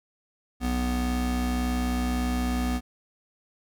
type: tone pair together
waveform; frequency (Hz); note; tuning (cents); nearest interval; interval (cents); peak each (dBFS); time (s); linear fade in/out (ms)
square; 61.74 / 247.1; B1 / B3; 0 / +1; 2 octaves; 2401; -28; 0.6-2.81; 50
effects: none